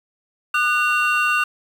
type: tone cluster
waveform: triangle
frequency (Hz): 1213 / 1479 / 2756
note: D#6 / F#6 / F7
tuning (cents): -44 / -1 / -24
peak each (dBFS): -19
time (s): 0.54-1.44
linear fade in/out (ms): 5
effects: 7-bit